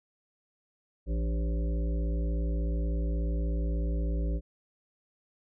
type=harmonic tone with a mistuned harmonic; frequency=56.5 Hz; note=A1; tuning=47 cents sharp; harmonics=1 / 3 / 5 / 7 / 9 / 10; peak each=-27 / -37 / -41 / -44 / -46 / -47 dBFS; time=1.06-4.41 s; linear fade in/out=50 ms; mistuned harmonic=5; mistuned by=+67 cents; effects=none